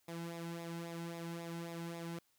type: tone with flanger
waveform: sawtooth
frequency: 168.4 Hz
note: E3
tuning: 37 cents sharp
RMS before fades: -44 dBFS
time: 0.08-2.19 s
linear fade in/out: 5 ms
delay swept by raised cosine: 0.66 to 1.76 ms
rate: 3.7 Hz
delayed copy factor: -0.65
effects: white hiss -75 dBFS RMS until 2.38 s